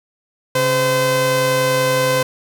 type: tone pair together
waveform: sawtooth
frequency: 135.88 / 513 Hz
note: C#3 / C5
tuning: -34 / -34 cents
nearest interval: octave + major seventh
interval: 2300 cents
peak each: -18 / -11 dBFS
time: 0.55-2.23 s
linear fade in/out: 5 ms
effects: none